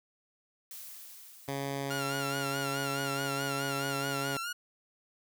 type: noise with exponential decay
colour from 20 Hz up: blue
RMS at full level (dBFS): -44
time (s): 0.71-3.75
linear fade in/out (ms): 1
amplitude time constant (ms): 660
type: tone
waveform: 10% pulse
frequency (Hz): 138.59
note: C#3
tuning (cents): 0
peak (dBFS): -25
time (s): 1.48-4.37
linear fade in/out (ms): 2
type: tone with vibrato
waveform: sawtooth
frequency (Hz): 1396.9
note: F6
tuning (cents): 0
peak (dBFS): -31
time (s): 1.9-4.53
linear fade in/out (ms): 10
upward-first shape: sine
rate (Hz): 4.7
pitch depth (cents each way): 62
effects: none